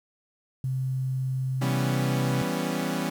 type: tone with pitch glide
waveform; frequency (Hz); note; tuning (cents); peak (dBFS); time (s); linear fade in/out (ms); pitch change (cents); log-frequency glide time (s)
sine; 130.81 to 131.87; C3 to C3; 0 to +14; -25; 0.64-2.42; 2; +14; 1.72-1.82
type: chord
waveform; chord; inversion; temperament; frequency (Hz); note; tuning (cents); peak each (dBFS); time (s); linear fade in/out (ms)
sawtooth; C# half-diminished seventh; first; equal; 164.81 / 196 / 246.9 / 277.2; E3 / G3 / B3 / C#4; 0 / 0 / 0 / 0; -28; 1.61-3.1; 10
effects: 9-bit